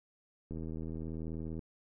click train, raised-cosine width 3 ms, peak -29 dBFS, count 88, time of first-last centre 0.51-1.592 s, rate 80.4 Hz, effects none

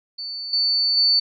sine tone with level steps, 4500 Hz, C#8, 25 cents sharp, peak -28 / -17 / -14 dBFS, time 0.18-1.2 s, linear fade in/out 10 ms, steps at 0.53 / 0.97 s, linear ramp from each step 2 ms, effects none

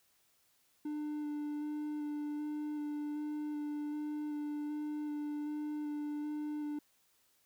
triangle tone with vibrato, 297.7 Hz, D4, 24 cents sharp, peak -34 dBFS, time 0.85-6.79 s, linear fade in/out 5 ms, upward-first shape square, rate 1.3 Hz, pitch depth 10 cents each way, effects white hiss -72 dBFS RMS until 7.45 s

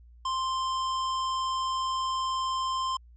square tone, 1046.5 Hz, C6, in tune, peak -28 dBFS, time 0.25-2.97 s, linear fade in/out 5 ms, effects added 59 Hz sine -50 dBFS peak until 3.16 s + resampled to 16000 Hz

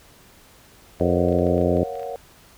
clicks, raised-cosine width 0.3 ms, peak -30 dBFS, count 11, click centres 0.998 / 1.286 / 1.326 / 1.388 / 1.469 / 1.58 / 1.614 / 1.77 / 1.955 / 1.996 / 2.031 s
harmonic tone, 87.9 Hz, F2, 12 cents sharp, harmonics 1 / 2 / 3 / 4 / 5 / 6 / 7, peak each -25 / -25 / -25 / -25 / -25 / -25 / -25 dBFS, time 1-1.84 s, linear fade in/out 5 ms
sine chord, Gb major seventh, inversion first, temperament equal, 466.2 / 554.4 / 698.5 / 740 Hz, Bb4 / Db5 / F5 / Gb5, 0 / 0 / 0 / 0 cents, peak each -32 / -33 / -36 / -34 dBFS, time 1.01-2.16 s, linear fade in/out 0 ms
effects pink hiss -51 dBFS RMS until 2.57 s

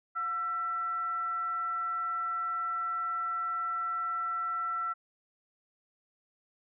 sine tone with frequency modulation, 1341 Hz, E6, 29 cents sharp, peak -30 dBFS, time 0.15-4.94 s, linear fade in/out 20 ms, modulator 621 Hz, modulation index 0.23, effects none

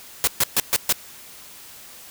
white noise bursts, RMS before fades -18 dBFS, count 5, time 0.24-0.925 s, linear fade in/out 0 ms, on 33 ms, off 130 ms, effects white hiss -43 dBFS RMS until 2.1 s

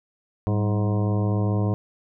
harmonic tone with a mistuned harmonic, 104.9 Hz, G#2, 18 cents sharp, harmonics 1 / 2 / 3 / 4 / 5 / 6 / 7 / 9 / 10, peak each -21 / -27 / -31 / -33 / -35 / -37 / -38 / -40 / -41 dBFS, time 0.47-1.74 s, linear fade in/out 0 ms, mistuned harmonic 2, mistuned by -98 cents, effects none

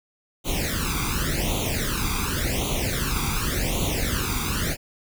pink noise with flanger, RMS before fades -25 dBFS, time 0.44-4.77 s, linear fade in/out 50 ms, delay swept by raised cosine 0.29 to 0.85 ms, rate 0.89 Hz, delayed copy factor +0.9, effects none

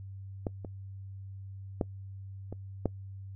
clicks, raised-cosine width 2 ms, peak -18 / -26 / -14 / -26 / -14 dBFS, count 5, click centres 0.468 / 0.648 / 1.812 / 2.526 / 2.857 s, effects noise-tail reverb RT60 0.1 s tail -23 dB re dry + added 97 Hz sine -41 dBFS peak until 3.35 s

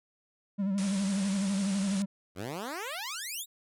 triangle tone with vibrato, 196 Hz, G3, in tune, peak -25 dBFS, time 0.58-2.06 s, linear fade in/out 20 ms, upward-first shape sine, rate 12 Hz, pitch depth 66 cents each way
white low-pass noise, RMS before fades -42 dBFS, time 0.78-2.02 s, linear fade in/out 0 ms, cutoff 10000 Hz, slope 96 dB/octave
10% pulse exponential sweep, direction up, 83.1 to 3951 Hz, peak -27 dBFS, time 2.35-3.46 s, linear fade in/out 50 ms
effects none

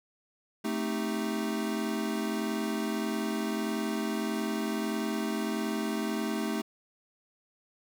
square chord, A half-diminished seventh, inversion none, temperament equal, 220 / 261.6 / 311.1 / 392 Hz, A3 / C4 / Eb4 / G4, 0 / 0 / 0 / 0 cents, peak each -33 / -39 / -36 / -38 dBFS, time 0.64-6.62 s, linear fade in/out 10 ms, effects none

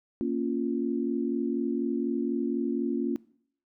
sine chord, Bb minor, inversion none, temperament equal, 233.1 / 277.2 / 349.2 Hz, Bb3 / Db4 / F4, 0 / 0 / 0 cents, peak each -30 / -30 / -31 dBFS, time 0.21-3.16 s, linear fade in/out 0 ms, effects noise-tail reverb RT60 0.6 s tail -21 dB re dry

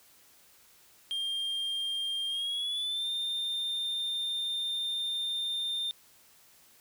triangle tone with pitch glide, 3200 to 3613 Hz, G7 to A7, +35 to +45 cents, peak -29 dBFS, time 1.11-5.91 s, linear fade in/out 0 ms, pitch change +210 cents, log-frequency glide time 2.28-3.09 s, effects white hiss -60 dBFS RMS until 6.8 s

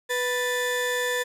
35% pulse tone pair together, 493.9 / 1760 Hz, B4 / A6, 0 / 0 cents, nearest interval octave + minor seventh, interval 2200 cents, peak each -25 / -25 dBFS, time 0.09-1.24 s, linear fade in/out 20 ms, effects resampled to 32000 Hz + 9-bit

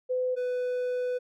sine / triangle tone pair in turn, 506 / 497.9 Hz, B4 / B4, +42 / +14 cents, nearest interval unison, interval 28 cents, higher first, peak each -25 dBFS, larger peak neither, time 0.09-0.36 / 0.36-1.19 s, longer second, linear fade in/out 20 ms, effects none

